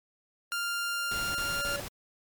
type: tone with exponential growth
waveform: square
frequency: 570 Hz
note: C#5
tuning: 48 cents sharp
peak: -35 dBFS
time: 0.51-1.8 s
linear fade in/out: 0 ms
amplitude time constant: 280 ms
type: tone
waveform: sawtooth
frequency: 1396.9 Hz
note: F6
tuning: in tune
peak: -26 dBFS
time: 0.52-1.76 s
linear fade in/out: 0 ms
type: noise bursts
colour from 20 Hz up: pink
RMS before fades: -39 dBFS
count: 3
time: 1.11-1.884 s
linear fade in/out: 5 ms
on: 240 ms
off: 27 ms
effects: MP3 96 kbps